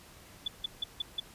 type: tone bursts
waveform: sine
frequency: 3465 Hz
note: A7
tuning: 27 cents flat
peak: -29 dBFS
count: 5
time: 0.46-1.2 s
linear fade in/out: 5 ms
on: 20 ms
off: 160 ms
effects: pink hiss -54 dBFS RMS until 1.34 s + resampled to 32000 Hz